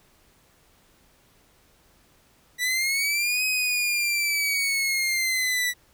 sawtooth linear two-way sweep, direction up then down, 1953 to 2532 to 1953 Hz, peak -19 dBFS, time 2.58-5.74 s, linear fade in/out 50 ms, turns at 3.45 s, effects pink hiss -60 dBFS RMS until 5.93 s

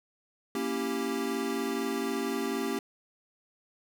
square chord, A# diminished seventh, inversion none, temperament equal, 233.1 / 277.2 / 329.6 / 392 Hz, A#3 / C#4 / E4 / G4, 0 / 0 / 0 / 0 cents, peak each -36 / -35 / -40 / -34 dBFS, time 0.55-2.79 s, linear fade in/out 2 ms, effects none

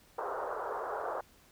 pink band-pass noise, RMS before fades -37 dBFS, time 0.18-1.21 s, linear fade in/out 5 ms, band 410 to 1400 Hz, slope 48 dB/octave, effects pink hiss -62 dBFS RMS until 1.51 s

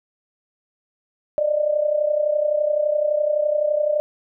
sine tone with amplitude modulation, 599 Hz, D5, 34 cents sharp, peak -14 dBFS, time 1.38-4 s, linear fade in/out 0 ms, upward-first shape sine, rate 31.8 Hz, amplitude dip 70%, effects none

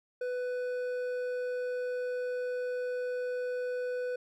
triangle tone with hard clipping, 497.4 Hz, B4, 12 cents sharp, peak -33 dBFS, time 0.21-4.16 s, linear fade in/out 5 ms, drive 10 dB, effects none

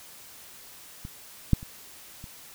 clicks, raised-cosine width 5 ms, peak -25 / -6 / -28 / -29 dBFS, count 4, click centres 1.051 / 1.533 / 1.629 / 2.241 s, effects white hiss -48 dBFS RMS until 2.54 s

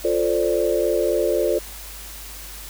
sine chord, D minor seventh, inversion first, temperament equal, 349.2 / 440 / 523.3 / 587.3 Hz, F4 / A4 / C5 / D5, 0 / 0 / 0 / 0 cents, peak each -23 dBFS, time 0.04-1.59 s, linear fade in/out 10 ms, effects added 50 Hz sine -39 dBFS peak until 2.69 s + white hiss -38 dBFS RMS until 2.69 s

